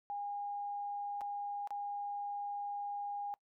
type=tone with dropouts; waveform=sine; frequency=814 Hz; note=G#5; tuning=35 cents flat; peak=-37 dBFS; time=0.1-3.34 s; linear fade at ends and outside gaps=0 ms; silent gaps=1.209-1.215 / 1.674-1.706 s; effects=noise-tail reverb RT60 0.1 s tail -23 dB re dry